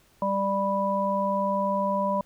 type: harmonic tone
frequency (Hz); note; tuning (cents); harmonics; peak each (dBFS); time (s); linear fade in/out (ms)
197.1; G3; +10; 1 / 3 / 5; -29 / -27 / -26; 0.22-2.21; 2
effects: pink hiss -61 dBFS RMS until 2.25 s